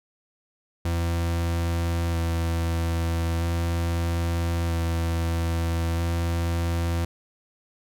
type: tone with vibrato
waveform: 40% pulse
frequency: 84 Hz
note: E2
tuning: 33 cents sharp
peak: -22 dBFS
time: 0.85-7.05 s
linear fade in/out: 5 ms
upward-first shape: square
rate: 0.39 Hz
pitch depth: 12 cents each way
effects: none

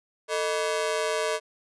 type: ring-modulated tone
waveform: sawtooth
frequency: 532 Hz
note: C5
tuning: 29 cents sharp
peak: -18 dBFS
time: 0.28-1.4 s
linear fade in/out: 50 ms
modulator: 86.6 Hz
effects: resampled to 24000 Hz

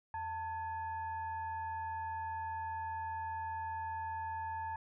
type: tone with frequency modulation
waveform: sine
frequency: 890 Hz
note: A5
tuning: 20 cents sharp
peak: -37 dBFS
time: 0.14-4.76 s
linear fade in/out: 2 ms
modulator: 805 Hz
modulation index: 0.54
effects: none

